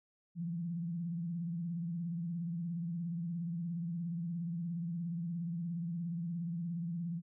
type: tone with vibrato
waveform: sine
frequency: 170 Hz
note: F3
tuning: 46 cents flat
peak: -35 dBFS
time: 0.35-7.22 s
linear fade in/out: 50 ms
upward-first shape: sine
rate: 17 Hz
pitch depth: 77 cents each way
effects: none